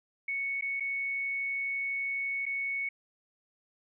sine tone with dropouts, 2217 Hz, C#7, in tune, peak -30 dBFS, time 0.28-2.89 s, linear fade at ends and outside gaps 5 ms, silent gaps 0.611-0.622 / 0.799-0.805 / 2.456-2.463 s, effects none

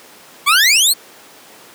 20% pulse exponential sweep, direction up, 1088 to 4500 Hz, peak -4 dBFS, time 0.46-0.94 s, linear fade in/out 20 ms, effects pink hiss -41 dBFS RMS until 1.74 s + high-pass 300 Hz 12 dB/octave

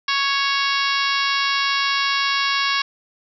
harmonic tone, 554.4 Hz, C#5, in tune, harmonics 2 / 3 / 4 / 5 / 6 / 7 / 8 / 9 / 10, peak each -23 / -25 / -26 / -27 / -28 / -28 / -29 / -30 / -30 dBFS, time 0.08-2.82 s, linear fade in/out 5 ms, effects none

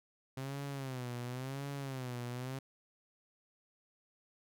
sawtooth tone with vibrato, 130.81 Hz, C3, in tune, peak -35 dBFS, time 0.37-2.59 s, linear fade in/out 5 ms, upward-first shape sine, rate 0.94 Hz, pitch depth 130 cents each way, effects none

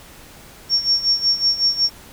sine tone with tremolo, 5500 Hz, F8, 27 cents flat, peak -12 dBFS, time 0.69-1.9 s, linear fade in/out 50 ms, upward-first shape sine, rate 5.4 Hz, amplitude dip 80%, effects pink hiss -43 dBFS RMS until 2.12 s

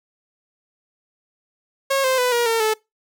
sawtooth tone with pitch steps, 545 / 521 / 498 / 476.1 / 455.1 / 435.1 Hz, C#5 / C5 / B4 / A#4 / A#4 / A4, -29 / -7 / +14 / +37 / -42 / -19 cents, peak -13 dBFS, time 1.9-2.74 s, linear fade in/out 10 ms, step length 140 ms, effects noise-tail reverb RT60 0.2 s tail -23 dB re dry

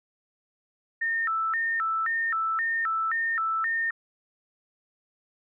sine tone with vibrato, 1552 Hz, G6, 18 cents flat, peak -24 dBFS, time 1.01-3.91 s, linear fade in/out 10 ms, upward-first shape square, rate 1.9 Hz, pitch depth 280 cents each way, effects none

